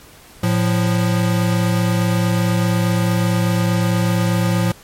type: tone pair together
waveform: square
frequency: 111.3 / 176.07 Hz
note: A2 / F3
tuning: +20 / +14 cents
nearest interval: minor sixth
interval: 794 cents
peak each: -18 dBFS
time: 0.43-4.72 s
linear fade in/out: 5 ms
effects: pink hiss -44 dBFS RMS until 4.83 s + MP3 64 kbps